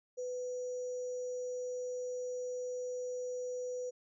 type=tone with sample-and-hold; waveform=sine; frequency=499.5 Hz; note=B4; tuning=20 cents sharp; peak=-36 dBFS; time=0.17-3.91 s; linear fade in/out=20 ms; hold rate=6300 Hz; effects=resampled to 24000 Hz